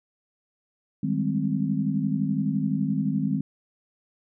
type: chord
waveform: sine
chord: Ab major seventh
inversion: second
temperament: equal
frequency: 155.56 / 196 / 207.7 / 261.6 Hz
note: Eb3 / G3 / Ab3 / C4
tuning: 0 / 0 / 0 / 0 cents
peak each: -28 dBFS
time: 1.03-3.41 s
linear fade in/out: 5 ms
effects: none